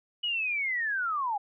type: linear sweep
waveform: sine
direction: down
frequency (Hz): 2952 to 784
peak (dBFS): -27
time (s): 0.23-1.38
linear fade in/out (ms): 10
effects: none